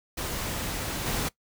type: noise with level steps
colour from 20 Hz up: pink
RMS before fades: -32 / -29 dBFS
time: 0.17-1.29 s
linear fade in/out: 10 ms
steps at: 1.06 s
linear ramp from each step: 5 ms
effects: noise-tail reverb RT60 0.1 s tail -20 dB re dry